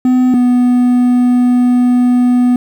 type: tone pair in turn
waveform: triangle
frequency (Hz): 253.1 / 246.9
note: B3 / B3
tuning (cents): +43 / 0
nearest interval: unison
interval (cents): 43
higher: first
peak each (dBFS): -5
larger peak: neither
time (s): 0.05-0.34 / 0.34-2.56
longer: second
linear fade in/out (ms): 2
effects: 7-bit